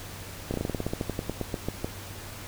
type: slowing click train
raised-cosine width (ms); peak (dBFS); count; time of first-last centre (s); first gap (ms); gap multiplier
2; -15; 18; 0.51-1.845; 30; 1.11
effects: added 97 Hz sine -44 dBFS peak until 2.47 s + pink hiss -42 dBFS RMS until 2.47 s